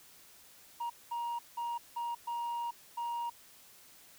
sine tone bursts at uneven times, 944 Hz, A#5, 22 cents sharp, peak -31 dBFS, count 6, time 0.8-0.9 / 1.11-1.39 / 1.57-1.78 / 1.96-2.15 / 2.27-2.71 / 2.97-3.3 s, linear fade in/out 10 ms, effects tanh soft clip ceiling -33 dBFS + white hiss -58 dBFS RMS until 4.18 s

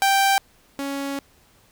sawtooth tone pair in turn, 784 / 277.9 Hz, G5 / C#4, 0 / +4 cents, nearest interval octave + tritone, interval 1796 cents, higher first, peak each -12 / -22 dBFS, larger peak first, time 0.02-0.38 / 0.79-1.19 s, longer second, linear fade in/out 0 ms, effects pink hiss -57 dBFS RMS until 1.71 s

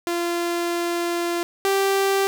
sawtooth tone pair in turn, 344.3 / 391.3 Hz, F4 / G4, -25 / -3 cents, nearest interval major second, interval 222 cents, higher second, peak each -18 / -14 dBFS, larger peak second, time 0.07-1.43 / 1.65-2.27 s, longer first, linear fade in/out 0 ms, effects none

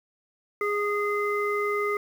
harmonic tone, 412.8 Hz, G#4, 10 cents flat, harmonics 1 / 3 / 5, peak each -26 / -29 / -31 dBFS, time 0.61-1.97 s, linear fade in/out 2 ms, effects 8-bit

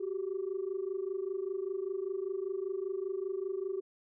sine tone pair together, 370.9 / 396 Hz, F#4 / G4, +4 / +18 cents, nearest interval minor second, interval 114 cents, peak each -35 / -35 dBFS, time 0-3.81 s, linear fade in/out 10 ms, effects tanh soft clip ceiling -27 dBFS

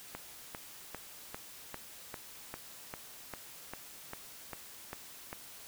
click train, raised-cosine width 0.5 ms, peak -25 dBFS, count 14, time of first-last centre 0.15-5.329 s, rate 2.51 Hz, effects white hiss -51 dBFS RMS until 5.67 s

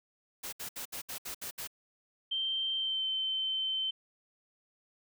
white noise bursts, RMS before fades -40 dBFS, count 8, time 0.43-1.675 s, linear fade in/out 10 ms, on 97 ms, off 67 ms
sine tone with pitch glide, 3136 to 3087 Hz, G7 to G7, 0 to -27 cents, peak -30 dBFS, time 2.31-3.91 s, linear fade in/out 10 ms, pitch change -27 cents, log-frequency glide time 2.76-3.05 s
effects none

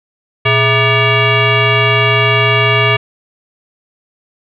sine tone with frequency modulation, 1193 Hz, D6, 27 cents sharp, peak -8 dBFS, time 0.45-2.97 s, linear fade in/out 10 ms, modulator 537 Hz, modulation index 3.2, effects none

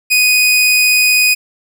sawtooth tone, 2489 Hz, D#7, in tune, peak -5 dBFS, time 0.1-1.35 s, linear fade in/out 20 ms, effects none

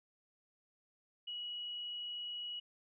sine tone, 2917 Hz, F#7, 25 cents flat, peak -40 dBFS, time 1.27-2.6 s, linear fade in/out 10 ms, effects none

